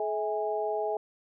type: tone cluster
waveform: sine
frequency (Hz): 426.8 / 648 / 822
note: G#4 / E5 / G#5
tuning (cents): +47 / -30 / -18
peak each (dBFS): -31 / -32 / -33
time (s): 0-0.97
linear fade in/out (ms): 2
effects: none